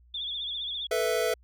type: tone with vibrato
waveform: sine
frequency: 3462 Hz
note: A7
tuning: 29 cents flat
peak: -31 dBFS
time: 0.14-0.87 s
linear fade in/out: 5 ms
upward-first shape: triangle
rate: 15 Hz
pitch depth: 100 cents each way
type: chord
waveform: square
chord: A suspended second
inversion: none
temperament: equal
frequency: 440 / 493.9 / 659.3 Hz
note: A4 / B4 / E5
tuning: 0 / 0 / 0 cents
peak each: -30 dBFS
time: 0.91-1.34 s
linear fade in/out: 5 ms
effects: added 60 Hz sine -55 dBFS peak until 1.43 s